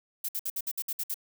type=noise bursts; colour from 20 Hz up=violet; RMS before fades=-32 dBFS; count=9; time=0.24-1.143 s; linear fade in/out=5 ms; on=47 ms; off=60 ms; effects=none